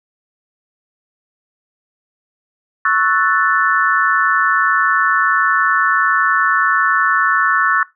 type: chord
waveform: sine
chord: F# minor seventh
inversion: second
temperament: equal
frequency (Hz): 1108.7 / 1318.5 / 1480 / 1760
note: C#6 / E6 / F#6 / A6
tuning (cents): 0 / 0 / 0 / 0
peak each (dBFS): -17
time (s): 2.85-7.83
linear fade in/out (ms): 2
effects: noise-tail reverb RT60 0.2 s tail -20 dB re dry